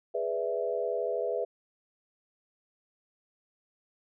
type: chord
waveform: sine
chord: E dominant seventh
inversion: first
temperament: equal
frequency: 415.3 / 493.9 / 587.3 / 659.3 Hz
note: G#4 / B4 / D5 / E5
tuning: 0 / 0 / 0 / 0 cents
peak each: -34 / -32 / -38 / -33 dBFS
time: 0.14-1.45 s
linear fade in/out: 10 ms
effects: none